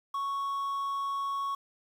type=tone with quantisation; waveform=triangle; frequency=1108.7 Hz; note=C#6; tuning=in tune; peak=-28 dBFS; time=0.14-1.55 s; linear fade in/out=5 ms; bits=9; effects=none

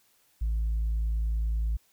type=tone; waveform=sine; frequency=55 Hz; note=A1; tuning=in tune; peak=-23 dBFS; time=0.41-1.77 s; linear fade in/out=10 ms; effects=tanh soft clip ceiling -23 dBFS + white hiss -66 dBFS RMS until 1.92 s

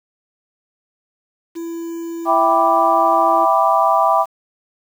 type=tone; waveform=triangle; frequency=334.1 Hz; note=E4; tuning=23 cents sharp; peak=-22 dBFS; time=1.55-3.46 s; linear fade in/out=20 ms
type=chord; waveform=sine; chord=E minor seventh; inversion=none; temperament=equal; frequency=659.3 / 784 / 987.8 / 1174.7 Hz; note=E5 / G5 / B5 / D6; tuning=0 / 0 / 0 / 0 cents; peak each=-17 dBFS; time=2.25-4.26 s; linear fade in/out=50 ms
effects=7-bit

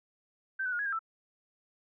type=tone with pitch steps; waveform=sine; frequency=1554 / 1497 / 1431 / 1667 / 1603 / 1325 Hz; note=G6 / F#6 / F6 / G#6 / G6 / E6; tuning=-16 / +20 / +42 / +6 / +38 / +9 cents; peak=-30 dBFS; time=0.59-0.992 s; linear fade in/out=10 ms; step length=67 ms; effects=none

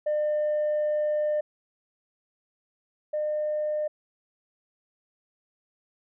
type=tone pair in turn; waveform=sine; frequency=602 / 605.1 Hz; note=D5 / D#5; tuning=+43 / -48 cents; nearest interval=unison; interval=9 cents; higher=second; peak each=-21 / -24 dBFS; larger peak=first; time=0.06-1.41 / 3.13-3.88 s; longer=first; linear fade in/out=10 ms; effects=tanh soft clip ceiling -21 dBFS

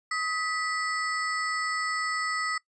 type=ring-modulated tone; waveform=square; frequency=1615 Hz; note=G#6; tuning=49 cents flat; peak=-25 dBFS; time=0.11-2.58 s; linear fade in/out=5 ms; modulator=351 Hz; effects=noise-tail reverb RT60 0.1 s tail -21 dB re dry + resampled to 22050 Hz

